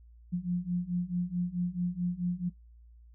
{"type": "beating tone pair", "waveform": "sine", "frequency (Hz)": [174.61, 179.21], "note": ["F3", "F3"], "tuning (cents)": [0, 45], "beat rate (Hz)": 4.6, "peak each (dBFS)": [-33, -31], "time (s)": [0.32, 2.5], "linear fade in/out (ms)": 20, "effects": ["noise-tail reverb RT60 0.2 s tail -25 dB re dry", "added 58 Hz sine -52 dBFS peak until 3.14 s"]}